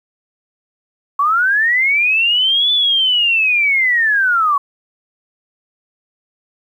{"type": "linear two-way sweep", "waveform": "sine", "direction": "up then down", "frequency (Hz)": [1100, 3500, 1100], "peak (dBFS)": -11, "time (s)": [1.19, 4.58], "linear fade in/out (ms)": 5, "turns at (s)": 2.72, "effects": ["8-bit"]}